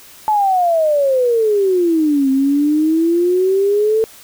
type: exponential two-way sweep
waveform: sine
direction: down then up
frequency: 871 to 264.4 to 448.4 Hz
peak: -11 dBFS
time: 0.28-4.04 s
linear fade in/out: 0 ms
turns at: 2.3 s
effects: white hiss -41 dBFS RMS until 4.23 s